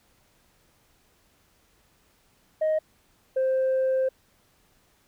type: tone pair in turn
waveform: sine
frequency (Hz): 625 / 523.9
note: D#5 / C5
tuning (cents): +8 / +2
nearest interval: minor third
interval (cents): 306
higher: first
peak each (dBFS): -19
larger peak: neither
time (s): 2.61-2.79 / 3.36-4.09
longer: second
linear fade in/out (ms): 10
effects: tanh soft clip ceiling -19 dBFS + pink hiss -64 dBFS RMS until 5.07 s